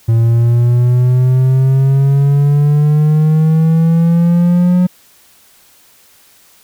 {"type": "exponential sweep", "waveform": "triangle", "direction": "up", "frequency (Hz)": [113.7, 181.3], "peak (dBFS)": -5, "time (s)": [0.08, 4.87], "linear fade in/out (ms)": 10, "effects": ["white hiss -47 dBFS RMS until 6.63 s"]}